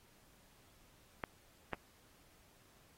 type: clicks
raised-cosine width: 0.5 ms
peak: -22 dBFS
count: 2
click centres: 1.238 / 1.733 s
effects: pink hiss -67 dBFS RMS until 2.97 s + AAC 48 kbps